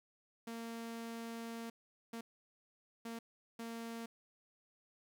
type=tone bursts at uneven times; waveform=sawtooth; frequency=230 Hz; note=A#3; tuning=23 cents flat; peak=-39 dBFS; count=4; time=0.47-1.7 / 2.13-2.21 / 3.05-3.19 / 3.59-4.06 s; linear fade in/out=5 ms; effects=12-bit